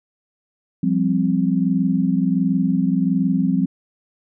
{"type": "chord", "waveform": "sine", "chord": "F suspended second", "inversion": "none", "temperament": "equal", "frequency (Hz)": [174.61, 196, 261.6], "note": ["F3", "G3", "C4"], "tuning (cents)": [0, 0, 0], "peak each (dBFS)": -20, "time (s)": [0.83, 3.66], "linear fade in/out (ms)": 5, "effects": []}